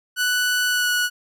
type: tone with pitch glide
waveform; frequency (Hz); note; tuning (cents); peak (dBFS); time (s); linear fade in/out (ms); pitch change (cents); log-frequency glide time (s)
sawtooth; 1484 to 1468.7; F#6 to F#6; +5 to -13; -15; 0.16-1.1; 50; -18; 0.67-0.9
effects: none